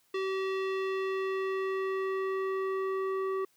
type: tone with low-pass filter sweep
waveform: square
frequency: 383.1 Hz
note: G4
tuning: 40 cents flat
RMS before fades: -32 dBFS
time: 0.14-3.45 s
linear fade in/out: 5 ms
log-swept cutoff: 3300 to 1300 Hz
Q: 1.3
effects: white hiss -69 dBFS RMS until 3.56 s + high-pass 60 Hz 12 dB/octave